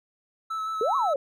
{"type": "tone with vibrato", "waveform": "triangle", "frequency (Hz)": 1305, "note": "E6", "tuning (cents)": -18, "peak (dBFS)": -26, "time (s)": [0.5, 1.14], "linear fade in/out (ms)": 10, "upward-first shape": "square", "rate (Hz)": 6.1, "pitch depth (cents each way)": 13}
{"type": "exponential two-way sweep", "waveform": "sine", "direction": "up then down", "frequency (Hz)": [406.7, 1162, 529], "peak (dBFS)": -22, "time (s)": [0.81, 1.16], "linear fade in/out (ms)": 2, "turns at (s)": 0.96}
{"effects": []}